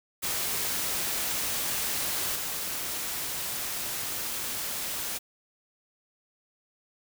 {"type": "noise with level steps", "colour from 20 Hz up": "white", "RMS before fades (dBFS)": [-30, -33], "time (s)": [0.22, 5.19], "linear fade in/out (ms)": 20, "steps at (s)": 2.35, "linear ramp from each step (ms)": 10, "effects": []}